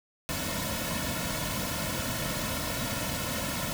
pink noise with comb filter, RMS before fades -32 dBFS, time 0.29-3.73 s, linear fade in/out 0 ms, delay 2.5 ms, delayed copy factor -0.8, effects none

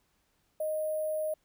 sine tone with sample-and-hold, 620 Hz, D#5, 6 cents flat, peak -29 dBFS, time 0.6-1.34 s, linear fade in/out 5 ms, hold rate 11025 Hz, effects pink hiss -73 dBFS RMS until 1.44 s

